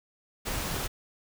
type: noise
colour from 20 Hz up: pink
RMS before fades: -32 dBFS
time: 0.45-0.88 s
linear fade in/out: 20 ms
effects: none